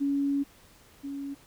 sine tone pair in turn, 280.6 / 279.2 Hz, C#4 / C#4, +21 / +13 cents, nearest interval unison, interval 8 cents, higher first, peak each -24 / -33 dBFS, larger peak first, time 0-0.44 / 1.03-1.35 s, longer first, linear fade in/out 20 ms, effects pink hiss -57 dBFS RMS until 1.46 s

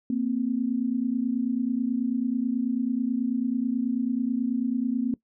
sine tone pair together, 232.4 / 261.6 Hz, A#3 / C4, -5 / 0 cents, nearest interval major second, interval 205 cents, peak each -26 dBFS, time 0.1-5.14 s, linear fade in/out 2 ms, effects noise-tail reverb RT60 0.1 s tail -20 dB re dry

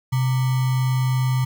sine tone with sample-and-hold, 128.6 Hz, C3, 30 cents flat, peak -17 dBFS, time 0.12-1.45 s, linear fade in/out 10 ms, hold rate 1050 Hz, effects none

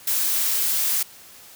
blue noise, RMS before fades -22 dBFS, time 0.07-1.03 s, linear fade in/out 5 ms, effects white hiss -46 dBFS RMS until 1.55 s

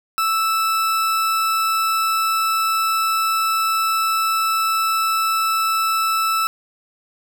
40% pulse tone, 1317 Hz, E6, 2 cents flat, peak -16 dBFS, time 0.18-6.47 s, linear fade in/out 0 ms, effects none

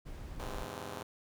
brown noise, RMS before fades -43 dBFS, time 0.05-0.66 s, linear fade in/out 20 ms
5% pulse chord, E augmented, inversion none, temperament just, 82.41 / 103.01 / 128.76 Hz, E2 / G#2 / B#2, 0 / -14 / -27 cents, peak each -35 dBFS, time 0.39-1.03 s, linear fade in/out 5 ms
effects none

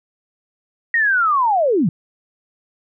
sine linear sweep, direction down, 1898 to 138.59 Hz, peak -13 dBFS, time 0.94-1.89 s, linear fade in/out 2 ms, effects none

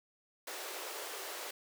pink high-pass noise, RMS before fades -43 dBFS, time 0.47-1.51 s, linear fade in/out 5 ms, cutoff 360 Hz, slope 48 dB/octave, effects none

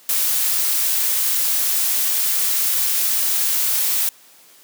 blue noise, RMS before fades -19 dBFS, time 0.09-4.09 s, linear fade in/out 2 ms, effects white hiss -49 dBFS RMS until 4.63 s + high-pass 200 Hz 12 dB/octave

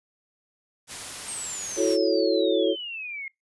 white noise, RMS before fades -36 dBFS, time 0.87-1.98 s, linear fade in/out 50 ms
sine exponential sweep, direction down, 8630 to 2123 Hz, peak -32 dBFS, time 1.28-3.28 s, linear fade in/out 2 ms
sine chord, F# minor seventh, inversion third, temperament equal with one note detuned, 329.6 / 370 / 438 / 554.4 Hz, E4 / F#4 / A4 / C#5, 0 / 0 / -8 / 0 cents, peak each -25 dBFS, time 1.76-2.76 s, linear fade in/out 50 ms
effects noise-tail reverb RT60 0.2 s tail -26 dB re dry + resampled to 24000 Hz

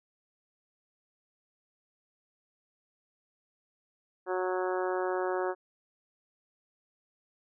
harmonic tone, 184.1 Hz, F#3, 8 cents flat, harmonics 2 / 3 / 4 / 5 / 6 / 7 / 8 / 9, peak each -31 / -35 / -37 / -39 / -41 / -42 / -43 / -44 dBFS, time 4.26-5.55 s, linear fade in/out 50 ms, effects none

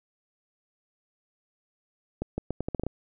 accelerating click train, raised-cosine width 2 ms, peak -16 dBFS, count 9, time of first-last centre 2.22-2.866 s, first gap 160 ms, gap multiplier 0.79, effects none

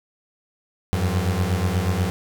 30% pulse beating tone pair, 87.31 / 95.61 Hz, F2 / G2, 0 / -43 cents, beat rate 8.3 Hz, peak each -20 dBFS, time 0.93-2.1 s, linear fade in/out 0 ms, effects none

